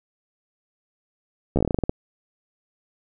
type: slowing click train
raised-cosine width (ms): 2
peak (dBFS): -8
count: 12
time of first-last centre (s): 1.56-1.895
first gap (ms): 13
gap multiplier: 1.16
effects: none